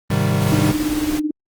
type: chord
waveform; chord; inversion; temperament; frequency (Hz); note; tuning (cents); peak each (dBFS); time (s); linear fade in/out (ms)
square; Ab major seventh; none; equal; 103.83 / 130.81 / 155.56 / 196; Ab2 / C3 / Eb3 / G3; 0 / 0 / 0 / 0; -22; 0.1-0.72; 5
type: noise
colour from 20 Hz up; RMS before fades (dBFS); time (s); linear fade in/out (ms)
pink; -28; 0.4-1.2; 20
type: tone with tremolo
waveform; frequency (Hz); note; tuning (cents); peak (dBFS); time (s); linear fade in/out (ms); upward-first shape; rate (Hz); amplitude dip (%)
sine; 303.3; D#4; -44; -15; 0.52-1.31; 5; sine; 18; 70
effects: Opus 24 kbps